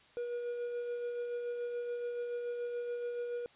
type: tone with tremolo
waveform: triangle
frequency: 481 Hz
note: B4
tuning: 46 cents flat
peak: -32 dBFS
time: 0.17-3.46 s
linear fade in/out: 0 ms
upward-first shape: sine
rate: 7 Hz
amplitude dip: 30%
effects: white hiss -62 dBFS RMS until 3.55 s + resampled to 8000 Hz